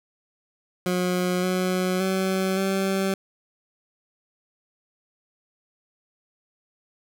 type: tone with pitch steps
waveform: 20% pulse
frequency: 180.6 / 183.9 / 189.4 / 192.9 Hz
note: F#3 / F#3 / F#3 / G3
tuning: -42 / -10 / +41 / -28 cents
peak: -17 dBFS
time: 0.86-3.14 s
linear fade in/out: 2 ms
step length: 570 ms
effects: none